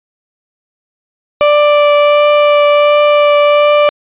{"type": "tone with vibrato", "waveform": "35% pulse", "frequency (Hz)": 587.3, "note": "D5", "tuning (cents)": 0, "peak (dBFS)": -4, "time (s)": [1.41, 3.89], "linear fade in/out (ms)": 0, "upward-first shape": "triangle", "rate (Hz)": 1.4, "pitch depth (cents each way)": 10, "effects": ["resampled to 8000 Hz"]}